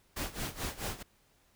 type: noise with tremolo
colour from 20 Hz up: pink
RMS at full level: -35 dBFS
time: 0.16-1.03 s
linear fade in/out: 10 ms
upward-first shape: sine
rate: 4.6 Hz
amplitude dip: 85%
effects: pink hiss -68 dBFS RMS until 1.55 s